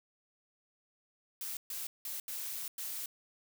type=noise bursts at uneven times; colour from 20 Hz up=blue; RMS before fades=-40 dBFS; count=5; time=1.41-1.57 / 1.7-1.87 / 2.05-2.2 / 2.28-2.68 / 2.78-3.06 s; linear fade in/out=2 ms; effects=none